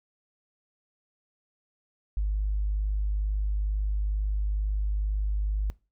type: tone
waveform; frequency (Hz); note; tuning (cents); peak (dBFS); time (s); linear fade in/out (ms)
sine; 51.1; G#1; -27; -23; 2.17-5.7; 0
effects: noise-tail reverb RT60 0.3 s tail -22 dB re dry + tanh soft clip ceiling -19 dBFS